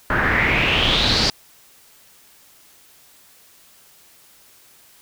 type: noise with low-pass filter sweep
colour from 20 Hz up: pink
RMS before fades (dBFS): -18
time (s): 0.1-1.3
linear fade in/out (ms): 2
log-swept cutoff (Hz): 1500 to 5000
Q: 5.4
effects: white hiss -51 dBFS RMS until 5.01 s